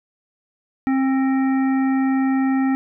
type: harmonic tone with a mistuned harmonic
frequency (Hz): 266.3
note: C4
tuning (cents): +31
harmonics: 1 / 3 / 5 / 7 / 9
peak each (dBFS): -16 / -28 / -34 / -33 / -40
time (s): 0.87-2.75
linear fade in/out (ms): 0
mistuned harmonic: 9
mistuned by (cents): -51
effects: none